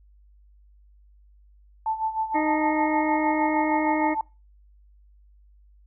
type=tone with tremolo; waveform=sine; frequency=881 Hz; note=A5; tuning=2 cents sharp; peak=-21 dBFS; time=1.86-4.21 s; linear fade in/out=2 ms; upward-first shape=sine; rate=6.5 Hz; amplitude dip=75%
type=harmonic tone; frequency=309.1 Hz; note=D#4; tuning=11 cents flat; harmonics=1 / 2 / 3 / 4 / 6 / 7; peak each=-24 / -29 / -32 / -37 / -35 / -32 dBFS; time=2.34-4.15 s; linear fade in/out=20 ms
effects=noise-tail reverb RT60 0.3 s tail -25 dB re dry + added 50 Hz sine -52 dBFS peak until 5.86 s